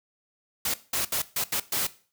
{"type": "noise bursts at uneven times", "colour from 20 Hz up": "white", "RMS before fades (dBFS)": -27, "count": 6, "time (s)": [[0.65, 0.74], [0.93, 1.05], [1.12, 1.22], [1.36, 1.44], [1.52, 1.6], [1.72, 1.87]], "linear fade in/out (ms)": 5, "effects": ["noise-tail reverb RT60 0.4 s tail -17 dB re dry"]}